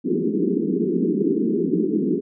white band-pass noise, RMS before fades -21 dBFS, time 0.04-2.21 s, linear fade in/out 20 ms, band 170 to 420 Hz, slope 96 dB/octave, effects none

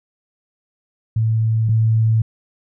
sine tone pair in turn, 111.5 / 111.5 Hz, A2 / A2, +23 / +23 cents, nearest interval unison, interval 0 cents, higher neither, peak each -14 / -12 dBFS, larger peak second, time 1.16-1.69 / 1.69-2.22 s, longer neither, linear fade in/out 5 ms, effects none

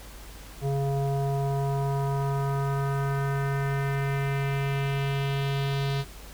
square tone with low-pass filter sweep, 138.59 Hz, C#3, in tune, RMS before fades -27 dBFS, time 0.61-6.05 s, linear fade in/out 50 ms, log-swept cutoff 590 to 4100 Hz, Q 2.2, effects added 50 Hz sine -43 dBFS peak until 6.33 s + pink hiss -47 dBFS RMS until 6.33 s

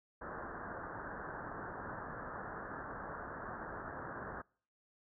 white low-pass noise, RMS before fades -45 dBFS, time 0.21-4.42 s, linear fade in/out 10 ms, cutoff 1700 Hz, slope 96 dB/octave, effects noise-tail reverb RT60 0.5 s tail -26 dB re dry

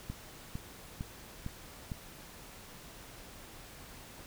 click train, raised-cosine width 5 ms, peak -25 dBFS, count 5, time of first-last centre 0.1-1.918 s, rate 2.2 Hz, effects pink hiss -51 dBFS RMS until 4.26 s

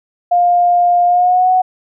sine tone with pitch glide, 705 to 740.5 Hz, F5 to F#5, +16 to +1 cents, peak -8 dBFS, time 0.31-1.62 s, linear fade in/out 10 ms, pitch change +85 cents, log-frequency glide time 1.06-1.5 s, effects none

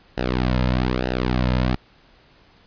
sawtooth tone with flanger, 62.6 Hz, B1, 24 cents sharp, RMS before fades -21 dBFS, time 0.17-1.76 s, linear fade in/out 10 ms, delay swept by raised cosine 0.88 to 2.68 ms, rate 1.1 Hz, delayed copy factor -0.85, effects pink hiss -54 dBFS RMS until 2.66 s + resampled to 11025 Hz

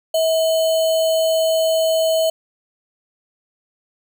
sine tone with sample-and-hold, 646 Hz, E5, 35 cents flat, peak -14 dBFS, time 0.14-2.3 s, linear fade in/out 5 ms, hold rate 3675 Hz, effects none

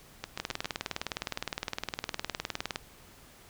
two click trains, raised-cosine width 0.2 ms, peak -17 / -14 dBFS, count 4 / 47, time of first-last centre 0.24-0.645 / 0.4-2.759 s, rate 7.4 / 19.5 Hz, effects pink hiss -55 dBFS RMS until 3.49 s

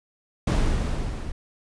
brown noise with level ramp, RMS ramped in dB -18 to -33 dBFS, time 0.47-1.32 s, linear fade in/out 5 ms, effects resampled to 22050 Hz

